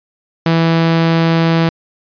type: tone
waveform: sawtooth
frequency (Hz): 164.81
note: E3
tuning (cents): 0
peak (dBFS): -6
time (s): 0.46-1.69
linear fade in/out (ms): 2
effects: resampled to 11025 Hz